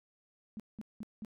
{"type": "tone bursts", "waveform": "sine", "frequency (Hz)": 215.3, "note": "A3", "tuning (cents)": -37, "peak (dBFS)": -39, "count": 4, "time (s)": [0.57, 1.248], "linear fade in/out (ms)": 0, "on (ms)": 27, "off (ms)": 190, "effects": []}